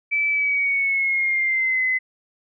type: tone with pitch glide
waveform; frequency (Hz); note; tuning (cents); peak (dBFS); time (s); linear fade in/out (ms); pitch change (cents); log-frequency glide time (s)
sine; 2312 to 2036; D7 to C7; -28 to -48; -18; 0.11-1.99; 20; -220; 0.29-1.83
effects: none